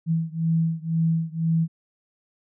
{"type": "beating tone pair", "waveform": "sine", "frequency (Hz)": [162.7, 164.7], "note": ["E3", "E3"], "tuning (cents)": [-22, -1], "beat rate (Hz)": 2, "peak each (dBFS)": [-23, -24], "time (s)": [0.06, 1.68], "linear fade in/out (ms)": 50, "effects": []}